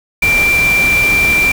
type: tone in noise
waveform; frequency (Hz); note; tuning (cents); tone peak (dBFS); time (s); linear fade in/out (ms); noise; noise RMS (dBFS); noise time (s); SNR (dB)
sine; 2359; D7; +7; -9; 0.22-1.52; 5; pink; -20; 0.22-1.52; +8
effects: none